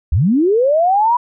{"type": "linear sweep", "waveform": "sine", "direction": "up", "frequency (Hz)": [58.27, 987.8], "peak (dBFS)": -10, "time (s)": [0.12, 1.17], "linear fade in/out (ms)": 5, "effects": []}